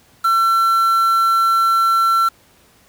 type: tone with quantisation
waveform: triangle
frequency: 1350 Hz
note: E6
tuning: 41 cents sharp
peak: -10 dBFS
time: 0.24-2.29 s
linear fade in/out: 10 ms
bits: 5
effects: pink hiss -52 dBFS RMS until 2.88 s + high-pass 60 Hz 12 dB/octave

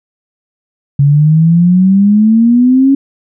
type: exponential sweep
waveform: sine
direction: up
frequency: 139 to 277.2 Hz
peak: -4 dBFS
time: 0.99-2.95 s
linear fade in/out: 5 ms
effects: none

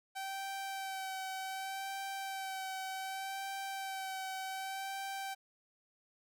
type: tone with vibrato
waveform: sawtooth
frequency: 771 Hz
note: G5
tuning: 29 cents flat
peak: -35 dBFS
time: 0.15-5.35 s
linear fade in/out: 20 ms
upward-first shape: sine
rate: 0.66 Hz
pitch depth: 22 cents each way
effects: none

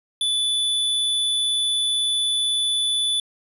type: tone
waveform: square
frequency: 3478 Hz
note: A7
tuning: 21 cents flat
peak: -20 dBFS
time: 0.21-3.2 s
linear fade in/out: 2 ms
effects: resampled to 32000 Hz

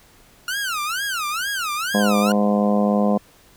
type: tone with vibrato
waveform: sawtooth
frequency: 1396.9 Hz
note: F6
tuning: in tune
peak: -19 dBFS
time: 0.48-2.32 s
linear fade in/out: 2 ms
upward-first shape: sine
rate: 2.2 Hz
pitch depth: 290 cents each way
type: harmonic tone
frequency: 103.1 Hz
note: G#2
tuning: 12 cents flat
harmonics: 2 / 3 / 4 / 5 / 6 / 7 / 8 / 9 / 10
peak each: -17 / -30 / -29 / -23 / -26 / -26 / -36 / -37 / -31 dBFS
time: 1.94-3.18 s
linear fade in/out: 10 ms
effects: pink hiss -52 dBFS RMS until 3.56 s

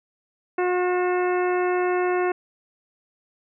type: harmonic tone with a mistuned harmonic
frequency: 360.7 Hz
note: F#4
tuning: 44 cents flat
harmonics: 1 / 2 / 3 / 4 / 5 / 6 / 7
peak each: -21 / -27 / -31 / -33 / -35 / -37 / -38 dBFS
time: 0.58-2.32 s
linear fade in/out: 5 ms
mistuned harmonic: 7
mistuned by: +72 cents
effects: none

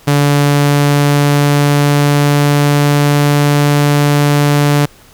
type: tone with pitch glide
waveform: sawtooth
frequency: 144 to 145.34 Hz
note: D3 to D3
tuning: -34 to -18 cents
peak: -4 dBFS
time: 0.07-4.86 s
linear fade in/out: 10 ms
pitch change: +16 cents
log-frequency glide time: 0.4-3.71 s
effects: pink hiss -43 dBFS RMS until 5.13 s

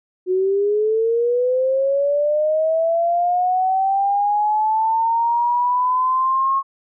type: linear sweep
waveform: sine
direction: up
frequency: 363.2 to 1090 Hz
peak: -15 dBFS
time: 0.26-6.63 s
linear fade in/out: 50 ms
effects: none

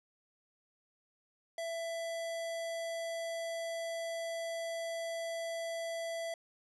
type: tone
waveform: square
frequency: 665 Hz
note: E5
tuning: 15 cents sharp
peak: -37 dBFS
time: 1.58-6.34 s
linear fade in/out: 2 ms
effects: resampled to 24000 Hz

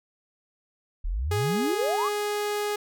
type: exponential sweep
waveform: sine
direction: up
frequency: 34.65 to 1244.5 Hz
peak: -25 dBFS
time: 1.04-2.09 s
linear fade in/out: 10 ms
type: tone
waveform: sawtooth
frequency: 415.3 Hz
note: G#4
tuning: in tune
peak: -22 dBFS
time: 1.31-2.76 s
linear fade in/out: 5 ms
effects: none

